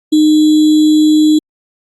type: tone with sample-and-hold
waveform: sine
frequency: 306.7 Hz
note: D#4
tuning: 25 cents flat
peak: -5 dBFS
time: 0.12-1.39 s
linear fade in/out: 10 ms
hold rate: 3675 Hz
effects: low-pass 9000 Hz 12 dB/octave + Opus 48 kbps